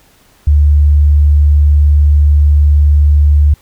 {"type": "tone", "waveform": "sine", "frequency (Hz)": 73.42, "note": "D2", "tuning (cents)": 0, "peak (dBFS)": -4, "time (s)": [0.47, 3.54], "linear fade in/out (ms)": 5, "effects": ["pink hiss -48 dBFS RMS until 3.61 s"]}